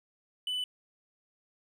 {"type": "tone", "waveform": "triangle", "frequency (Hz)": 2993, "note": "F#7", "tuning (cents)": 19, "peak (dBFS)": -29, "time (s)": [0.47, 0.64], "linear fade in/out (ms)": 2, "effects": []}